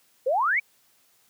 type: exponential sweep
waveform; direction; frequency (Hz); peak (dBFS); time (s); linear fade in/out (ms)
sine; up; 480 to 2395; -20; 0.26-0.6; 10
effects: white hiss -63 dBFS RMS until 1.29 s + high-pass 100 Hz 12 dB/octave